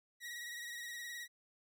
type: tone with vibrato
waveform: sawtooth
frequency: 1908 Hz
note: A#6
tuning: 40 cents sharp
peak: -40 dBFS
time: 0.2-1.28 s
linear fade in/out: 50 ms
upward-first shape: sine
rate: 19 Hz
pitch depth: 42 cents each way
effects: none